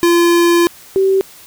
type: tone pair in turn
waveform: square / sine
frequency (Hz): 343.2 / 385.2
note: F4 / G4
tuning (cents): -30 / -30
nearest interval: major second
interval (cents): 200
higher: second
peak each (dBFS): -9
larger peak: neither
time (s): 0.03-0.67 / 0.96-1.21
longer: first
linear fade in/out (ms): 0
effects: white hiss -40 dBFS RMS until 1.46 s